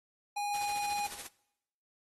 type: tone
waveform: square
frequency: 821 Hz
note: G#5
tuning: 20 cents flat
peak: -33 dBFS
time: 0.36-1.07 s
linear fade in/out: 10 ms
type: noise with tremolo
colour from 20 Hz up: white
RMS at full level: -41 dBFS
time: 0.54-1.27 s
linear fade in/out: 5 ms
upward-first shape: sine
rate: 14 Hz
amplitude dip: 65%
effects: noise-tail reverb RT60 0.8 s tail -21 dB re dry + AAC 32 kbps